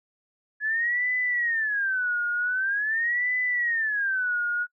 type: tone with vibrato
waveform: sine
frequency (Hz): 1692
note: G#6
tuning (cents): +32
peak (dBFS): -23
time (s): 0.6-4.67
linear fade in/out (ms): 50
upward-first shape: sine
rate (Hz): 0.45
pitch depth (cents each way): 290
effects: noise-tail reverb RT60 0.1 s tail -23 dB re dry

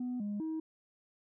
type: tone with pitch steps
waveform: sine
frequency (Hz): 248.4 / 205.8 / 317.9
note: B3 / G#3 / D#4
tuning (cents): +10 / -16 / +37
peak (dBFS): -32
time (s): 0-0.6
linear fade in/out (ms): 5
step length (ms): 200
effects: tanh soft clip ceiling -32 dBFS

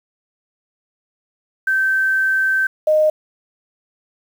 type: tone pair in turn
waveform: sine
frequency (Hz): 1550 / 616.9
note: G6 / D#5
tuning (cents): -20 / -15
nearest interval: octave + major third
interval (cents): 1595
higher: first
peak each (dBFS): -14 / -11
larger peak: second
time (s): 1.67-2.67 / 2.87-3.1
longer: first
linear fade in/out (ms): 5
effects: 7-bit

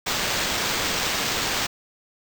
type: noise with sample-and-hold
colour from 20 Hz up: violet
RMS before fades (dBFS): -25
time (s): 0.06-1.67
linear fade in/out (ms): 10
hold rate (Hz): 11025
effects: none

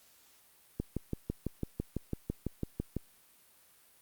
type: click train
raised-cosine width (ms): 3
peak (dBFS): -20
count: 14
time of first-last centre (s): 0.8-2.967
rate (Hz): 6
effects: white hiss -63 dBFS RMS until 4.01 s + Opus 48 kbps

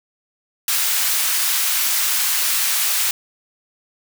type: high-pass noise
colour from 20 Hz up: white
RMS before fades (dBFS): -19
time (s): 0.68-3.11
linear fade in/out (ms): 2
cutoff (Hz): 1200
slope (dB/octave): 12
effects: none

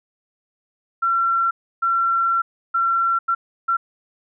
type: tone bursts at uneven times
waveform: sine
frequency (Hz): 1359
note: F6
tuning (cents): -48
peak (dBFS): -16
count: 5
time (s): 1.02-1.51 / 1.82-2.42 / 2.74-3.19 / 3.28-3.35 / 3.68-3.77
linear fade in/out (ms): 10
effects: none

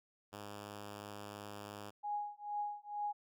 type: tone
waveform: 5% pulse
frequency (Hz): 102.9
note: G#2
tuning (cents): -16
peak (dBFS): -35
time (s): 0.32-1.91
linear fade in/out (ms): 20
type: tone with tremolo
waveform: sine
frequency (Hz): 828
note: G#5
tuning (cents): -5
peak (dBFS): -34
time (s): 2.03-3.13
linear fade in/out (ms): 20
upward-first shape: triangle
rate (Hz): 2.2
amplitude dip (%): 100
effects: none

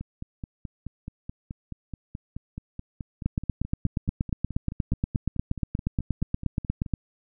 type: two click trains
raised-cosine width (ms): 5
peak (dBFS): -12 / -22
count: 32 / 33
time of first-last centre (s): 3.26-6.937 / 0.01-6.862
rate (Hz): 8.43 / 4.67
effects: none

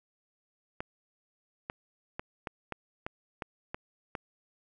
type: clicks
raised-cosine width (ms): 0.5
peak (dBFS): -20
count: 9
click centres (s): 0.805 / 1.699 / 2.195 / 2.472 / 2.723 / 3.065 / 3.422 / 3.745 / 4.152
effects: none

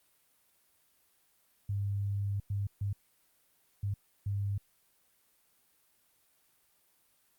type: tone bursts at uneven times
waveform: sine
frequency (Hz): 100.3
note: G2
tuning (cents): +40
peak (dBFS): -30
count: 5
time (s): 1.69-2.4 / 2.5-2.67 / 2.81-2.93 / 3.83-3.94 / 4.26-4.58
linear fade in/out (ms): 5
effects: white hiss -70 dBFS RMS until 7.38 s + Opus 32 kbps

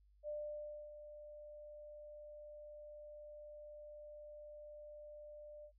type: tone with ADSR envelope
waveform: sine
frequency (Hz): 596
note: D5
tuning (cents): +25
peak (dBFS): -40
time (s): 0.23-5.72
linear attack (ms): 51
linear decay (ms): 620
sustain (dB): -11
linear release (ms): 75
effects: noise-tail reverb RT60 0.1 s tail -19 dB re dry + added 50 Hz sine -66 dBFS peak until 5.78 s

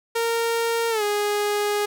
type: tone with pitch glide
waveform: sawtooth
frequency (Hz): 461.9 to 413.9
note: A#4 to G#4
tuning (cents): -16 to -6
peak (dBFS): -17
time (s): 0.15-1.86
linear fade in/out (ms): 10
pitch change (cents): -190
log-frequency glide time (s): 0.9-1.03
effects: none

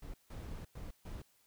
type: noise bursts at uneven times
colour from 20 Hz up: brown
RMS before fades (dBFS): -45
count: 4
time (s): 0.02-0.14 / 0.3-0.65 / 0.75-0.91 / 1.05-1.22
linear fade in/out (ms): 5
effects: white hiss -71 dBFS RMS until 1.46 s

